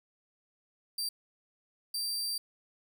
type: tone bursts at uneven times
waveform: sawtooth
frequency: 4695 Hz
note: D8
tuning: 1 cent flat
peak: -29 dBFS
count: 2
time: 0.98-1.09 / 1.94-2.38 s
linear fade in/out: 5 ms
effects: none